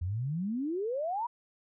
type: exponential sweep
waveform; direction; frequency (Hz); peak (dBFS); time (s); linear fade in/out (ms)
sine; up; 82.41 to 988; -30; 0.01-1.27; 10
effects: none